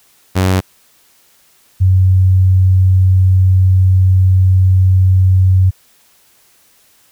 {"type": "tone pair in turn", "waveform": ["sawtooth", "sine"], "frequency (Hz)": [93.5, 93.5], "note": ["F#2", "F#2"], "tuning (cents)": [19, 19], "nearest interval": "unison", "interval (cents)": 0, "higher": "neither", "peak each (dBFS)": -6, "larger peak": "neither", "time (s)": [[0.35, 0.61], [1.8, 5.71]], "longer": "second", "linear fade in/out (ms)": 20, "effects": ["white hiss -51 dBFS RMS until 7.11 s"]}